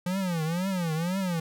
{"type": "tone with vibrato", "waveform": "square", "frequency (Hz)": 174.61, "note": "F3", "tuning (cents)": 0, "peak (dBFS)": -27, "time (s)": [0.06, 1.4], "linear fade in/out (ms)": 5, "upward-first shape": "triangle", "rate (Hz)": 2, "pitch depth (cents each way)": 220, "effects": []}